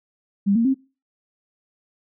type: tone with pitch steps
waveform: sine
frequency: 199.5 / 230.5 / 266.3 Hz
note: G3 / A#3 / C4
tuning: +31 / -19 / +31 cents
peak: -15 dBFS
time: 0.46-0.745 s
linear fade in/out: 20 ms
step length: 95 ms
effects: noise-tail reverb RT60 0.3 s tail -21 dB re dry